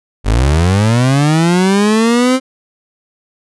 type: linear sweep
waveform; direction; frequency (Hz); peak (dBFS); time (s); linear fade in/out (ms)
30% pulse; up; 47 to 263.8; -6; 0.24-2.4; 50
effects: resampled to 24000 Hz